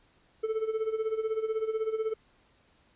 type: tone with tremolo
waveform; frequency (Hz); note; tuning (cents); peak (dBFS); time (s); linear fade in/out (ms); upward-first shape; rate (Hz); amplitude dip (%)
triangle; 440; A4; 0; -23; 0.43-2.14; 10; sine; 16; 75
effects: pink hiss -65 dBFS RMS until 2.95 s + resampled to 8000 Hz